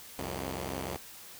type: tone pair together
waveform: 5% pulse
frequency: 66.7 / 90.07 Hz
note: C2 / F#2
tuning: +34 / -46 cents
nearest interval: perfect fourth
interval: 520 cents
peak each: -26 / -27 dBFS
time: 0.18-0.97 s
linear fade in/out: 10 ms
effects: white hiss -49 dBFS RMS until 1.39 s